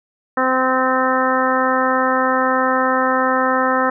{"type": "harmonic tone", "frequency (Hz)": 258.8, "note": "C4", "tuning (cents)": -19, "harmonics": [1, 2, 3, 4, 5, 6, 7], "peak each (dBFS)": [-22, -20, -23, -21, -20, -26, -24], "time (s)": [0.37, 3.9], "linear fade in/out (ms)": 5, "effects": []}